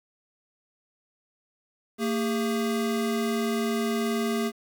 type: tone pair together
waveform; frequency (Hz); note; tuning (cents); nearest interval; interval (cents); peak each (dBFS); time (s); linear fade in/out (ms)
square; 227.4 / 405.2; A#3 / G#4; -43 / -43; minor seventh; 1000; -27 / -30; 1.98-4.52; 50
effects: 9-bit